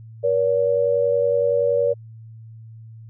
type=tone pair together; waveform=sine; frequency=479.3 / 570 Hz; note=A#4 / C#5; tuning=+48 / +48 cents; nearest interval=minor third; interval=300 cents; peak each=-19 dBFS; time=0.23-1.94 s; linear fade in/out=20 ms; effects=added 112 Hz sine -38 dBFS peak until 3.09 s